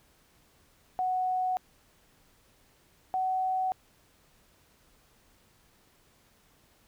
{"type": "tone pair in turn", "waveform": "sine", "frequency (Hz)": [740, 749.9], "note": ["F#5", "F#5"], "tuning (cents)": [0, 23], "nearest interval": "unison", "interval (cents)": 23, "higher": "second", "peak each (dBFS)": -26, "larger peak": "neither", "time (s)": [[0.99, 1.57], [3.14, 3.72]], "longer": "neither", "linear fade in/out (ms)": 0, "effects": ["pink hiss -64 dBFS RMS until 6.87 s"]}